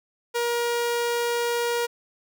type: tone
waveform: sawtooth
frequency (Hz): 474.6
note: A#4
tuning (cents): +31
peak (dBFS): -19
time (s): 0.34-1.87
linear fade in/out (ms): 20
effects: none